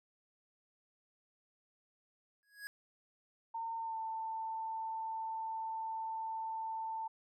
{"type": "tone with exponential growth", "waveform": "square", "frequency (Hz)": 1663, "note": "G#6", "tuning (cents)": 2, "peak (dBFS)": -40, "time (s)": [2.43, 2.67], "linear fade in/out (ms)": 0, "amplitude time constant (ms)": 51}
{"type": "tone with pitch glide", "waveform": "sine", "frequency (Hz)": [910, 891.3], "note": ["A#5", "A5"], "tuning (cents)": [-42, 22], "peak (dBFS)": -37, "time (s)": [3.54, 7.08], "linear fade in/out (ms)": 10, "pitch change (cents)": -36, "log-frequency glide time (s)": [3.77, 3.97]}
{"effects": []}